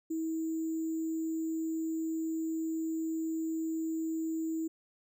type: tone with sample-and-hold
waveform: sine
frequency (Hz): 322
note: E4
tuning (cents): -41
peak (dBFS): -31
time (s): 0.1-4.68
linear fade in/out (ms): 10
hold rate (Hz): 7350
effects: none